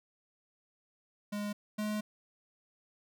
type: tone pair in turn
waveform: square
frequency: 206.6 / 211.7 Hz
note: G#3 / G#3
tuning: -9 / +33 cents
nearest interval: unison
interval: 42 cents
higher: second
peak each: -35 / -33 dBFS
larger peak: second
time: 1.32-1.53 / 1.78-2.01 s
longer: second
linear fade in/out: 10 ms
effects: none